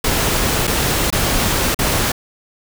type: noise with dropouts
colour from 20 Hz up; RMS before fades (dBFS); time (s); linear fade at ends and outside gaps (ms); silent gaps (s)
pink; -17; 0.04-2.12; 5; 0.671-0.675 / 1.104-1.125 / 1.746-1.789
effects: none